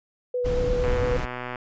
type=tone with vibrato; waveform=sine; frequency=493.9 Hz; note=B4; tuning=in tune; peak=-23 dBFS; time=0.34-1.17 s; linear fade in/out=5 ms; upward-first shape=sine; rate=8.7 Hz; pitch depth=13 cents each way
type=noise; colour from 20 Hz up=brown; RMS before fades=-26 dBFS; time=0.44-1.26 s; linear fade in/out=20 ms
type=click train; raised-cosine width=0.5 ms; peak=-17 dBFS; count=90; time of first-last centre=0.84-1.558 s; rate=124 Hz
effects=resampled to 16000 Hz